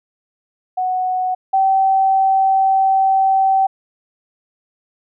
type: tone pair in turn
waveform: sine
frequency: 740 / 770.8 Hz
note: F#5 / G5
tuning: 0 / -29 cents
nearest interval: minor second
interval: 71 cents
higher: second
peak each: -16 / -11 dBFS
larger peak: second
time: 0.77-1.35 / 1.53-3.67 s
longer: second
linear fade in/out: 10 ms
effects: none